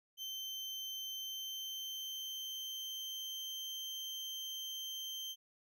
35% pulse tone with pitch glide, 3104 to 3131 Hz, G7 to G7, -18 to -3 cents, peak -39 dBFS, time 0.17-5.36 s, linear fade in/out 50 ms, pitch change +15 cents, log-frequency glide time 1.17-3.81 s, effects none

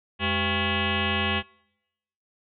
sine tone with frequency modulation, 1396.9 Hz, F6, in tune, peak -22 dBFS, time 0.19-1.43 s, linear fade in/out 50 ms, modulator 297 Hz, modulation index 5.9, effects noise-tail reverb RT60 0.9 s tail -26 dB re dry

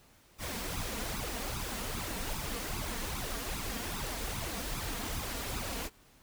pink noise with flanger, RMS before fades -37 dBFS, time 0.38-5.9 s, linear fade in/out 50 ms, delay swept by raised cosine 0.79 to 4.39 ms, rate 2.5 Hz, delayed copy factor +0.7, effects pink hiss -62 dBFS RMS until 6.22 s

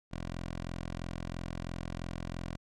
10% pulse tone, 43 Hz, F1, 26 cents flat, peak -29 dBFS, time 0.11-2.57 s, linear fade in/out 20 ms, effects low-pass 7000 Hz 12 dB/octave

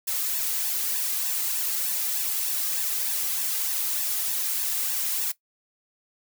blue noise with flanger, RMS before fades -27 dBFS, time 0.07-5.32 s, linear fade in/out 10 ms, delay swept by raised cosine 1.1 to 2.5 ms, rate 3.3 Hz, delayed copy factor +0.65, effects noise-tail reverb RT60 0.1 s tail -17 dB re dry

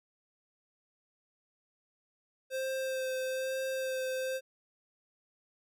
square tone with vibrato, 523.3 Hz, C5, in tune, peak -33 dBFS, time 2.5-4.41 s, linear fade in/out 50 ms, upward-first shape sine, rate 1.1 Hz, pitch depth 15 cents each way, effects none

